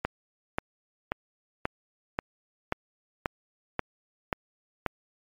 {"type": "click train", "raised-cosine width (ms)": 0.5, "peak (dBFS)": -11, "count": 10, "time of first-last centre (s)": [0.05, 4.863], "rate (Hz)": 1.87, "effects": ["MP3 96 kbps"]}